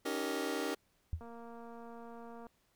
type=chord; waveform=sawtooth; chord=Eb dominant seventh; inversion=third; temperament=just; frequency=280 / 311.1 / 388.9 / 466.7 Hz; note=Db4 / Eb4 / G4 / Bb4; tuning=+18 / 0 / -14 / +2 cents; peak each=-36 dBFS; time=0.05-0.75 s; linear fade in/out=10 ms
type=tone with exponential decay; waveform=sine; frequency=81.9 Hz; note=E2; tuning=11 cents flat; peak=-29 dBFS; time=1.13-1.25 s; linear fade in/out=0 ms; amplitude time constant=25 ms
type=click train; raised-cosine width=1 ms; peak=-38 dBFS; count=294; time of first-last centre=1.21-2.468 s; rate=233 Hz
effects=pink hiss -74 dBFS RMS until 2.75 s